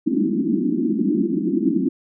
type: band-pass noise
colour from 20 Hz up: white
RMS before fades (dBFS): -20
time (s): 0.06-1.89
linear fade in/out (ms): 10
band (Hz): 180 to 350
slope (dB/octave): 96
effects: none